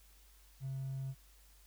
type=tone with hard clipping; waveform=triangle; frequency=133.9 Hz; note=C3; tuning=40 cents sharp; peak=-38 dBFS; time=0.6-1.15 s; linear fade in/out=50 ms; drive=4 dB; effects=added 50 Hz sine -61 dBFS peak until 1.66 s + white hiss -66 dBFS RMS until 1.66 s